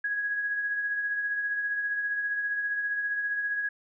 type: tone with tremolo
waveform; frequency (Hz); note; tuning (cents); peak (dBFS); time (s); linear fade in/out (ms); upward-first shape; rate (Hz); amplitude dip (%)
sine; 1661.2; G#6; 0; -25; 0.04-3.69; 5; triangle; 15; 45
effects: none